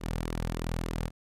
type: tone with flanger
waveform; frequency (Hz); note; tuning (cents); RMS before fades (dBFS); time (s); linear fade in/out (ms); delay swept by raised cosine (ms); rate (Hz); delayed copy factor
sawtooth; 41.2; E1; 0; -33; 0-1.11; 50; 1.2 to 3.1; 3.4; -0.5
effects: resampled to 32000 Hz